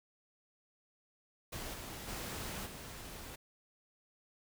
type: noise with level steps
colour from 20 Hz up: pink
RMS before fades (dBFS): -43 / -46 / -42 / -48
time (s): 1.52-3.36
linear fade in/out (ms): 10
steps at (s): 1.73 / 2.07 / 2.65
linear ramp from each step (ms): 20
effects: none